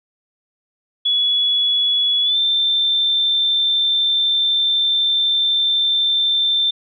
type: tone with pitch glide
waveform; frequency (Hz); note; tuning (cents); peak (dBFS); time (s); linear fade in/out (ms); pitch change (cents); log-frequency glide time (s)
sine; 3389 to 3564; G#7 to A7; +34 to +22; -14; 1.05-6.71; 10; +88; 2.23-2.37
effects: none